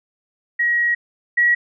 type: tone pair in turn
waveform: sine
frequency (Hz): 1901 / 1917.5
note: A#6 / A#6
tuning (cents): +33 / +48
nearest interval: unison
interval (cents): 15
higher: second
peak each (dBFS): -15 / -12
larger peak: second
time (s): 0.59-0.95 / 1.37-1.55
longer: first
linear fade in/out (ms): 10
effects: none